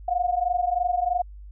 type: tone pair together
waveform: sine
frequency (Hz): 704 / 727.1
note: F5 / F#5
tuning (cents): +14 / -30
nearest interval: minor second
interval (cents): 56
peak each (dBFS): -24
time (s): 0.08-1.22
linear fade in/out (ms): 5
effects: added 50 Hz sine -39 dBFS peak until 1.51 s